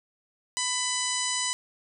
harmonic tone, 998 Hz, B5, 18 cents sharp, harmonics 1 / 2 / 3 / 4 / 5 / 6 / 7 / 8 / 9, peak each -35 / -35 / -35 / -35 / -35 / -35 / -35 / -35 / -35 dBFS, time 0.57-1.53 s, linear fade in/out 0 ms, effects none

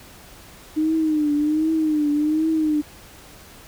sine tone with vibrato, 306.4 Hz, D#4, 27 cents flat, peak -17 dBFS, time 0.76-2.82 s, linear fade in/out 20 ms, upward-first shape triangle, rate 1.3 Hz, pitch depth 90 cents each way, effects pink hiss -45 dBFS RMS until 3.67 s

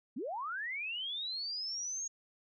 sine linear sweep, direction up, 196.4 to 6645 Hz, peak -36 dBFS, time 0.16-2.08 s, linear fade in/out 10 ms, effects none

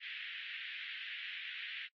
white band-pass noise, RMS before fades -45 dBFS, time 0-1.89 s, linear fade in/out 50 ms, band 1700 to 3300 Hz, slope 48 dB/octave, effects noise-tail reverb RT60 0.1 s tail -23 dB re dry + AAC 32 kbps

